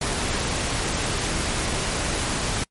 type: noise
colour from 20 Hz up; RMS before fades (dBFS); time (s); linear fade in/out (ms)
pink; -25; 0.01-2.64; 5
effects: noise-tail reverb RT60 0.1 s tail -25 dB re dry + MP3 48 kbps